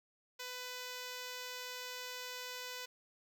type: tone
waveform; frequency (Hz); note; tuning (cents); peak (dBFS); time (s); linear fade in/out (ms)
5% pulse; 499.3; B4; +19; -31; 0.39-2.86; 10
effects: none